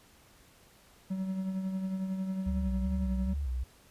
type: tone with tremolo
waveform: triangle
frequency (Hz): 189.5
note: F#3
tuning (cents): +42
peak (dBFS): -27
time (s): 1.1-3.34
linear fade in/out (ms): 10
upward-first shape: triangle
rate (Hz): 11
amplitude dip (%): 50
type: tone with vibrato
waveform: sine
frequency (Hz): 66.9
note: C2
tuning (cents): +39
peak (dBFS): -30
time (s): 2.46-3.64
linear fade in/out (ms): 10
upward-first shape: square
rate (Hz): 2.5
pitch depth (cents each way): 110
effects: pink hiss -60 dBFS RMS until 3.9 s + resampled to 32000 Hz